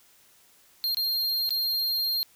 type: tone with dropouts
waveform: square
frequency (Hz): 4204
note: C8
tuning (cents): +7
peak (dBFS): -25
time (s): 0.84-2.23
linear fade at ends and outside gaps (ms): 0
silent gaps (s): 0.946-0.97 / 1.492-1.506
effects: white hiss -59 dBFS RMS until 2.35 s